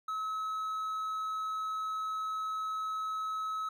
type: tone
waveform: triangle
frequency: 1288 Hz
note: E6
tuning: 41 cents flat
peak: -31 dBFS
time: 0.08-3.69 s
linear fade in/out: 5 ms
effects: none